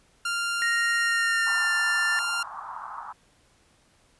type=tone; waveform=sawtooth; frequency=1394 Hz; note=F6; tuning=4 cents flat; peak=-22 dBFS; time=0.25-2.43 s; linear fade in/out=5 ms
type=tone with pitch glide; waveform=triangle; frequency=1864.7 to 1773.3 Hz; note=A#6 to A6; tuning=0 to +13 cents; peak=-22 dBFS; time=0.62-2.19 s; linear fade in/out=0 ms; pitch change=-87 cents; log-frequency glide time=1-1.74 s
type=band-pass noise; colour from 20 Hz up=pink; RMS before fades=-38 dBFS; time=1.46-3.13 s; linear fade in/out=10 ms; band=850 to 1300 Hz; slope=48 dB/octave
effects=pink hiss -62 dBFS RMS until 4.19 s + resampled to 24000 Hz